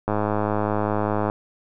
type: click train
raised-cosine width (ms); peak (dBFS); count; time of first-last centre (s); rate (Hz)
1; -9; 129; 0.08-1.299; 105
effects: none